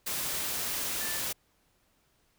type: tone in noise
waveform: sine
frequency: 1760 Hz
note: A6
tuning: in tune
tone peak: -40 dBFS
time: 1-1.2 s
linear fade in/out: 10 ms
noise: white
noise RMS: -33 dBFS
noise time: 0.06-1.33 s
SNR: -10 dB
effects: pink hiss -70 dBFS RMS until 2.38 s